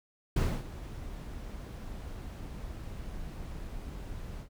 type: noise with ADSR envelope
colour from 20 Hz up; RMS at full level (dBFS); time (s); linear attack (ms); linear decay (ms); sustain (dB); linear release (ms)
brown; -25; 0.36-4.49; 6; 260; -16; 92
effects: none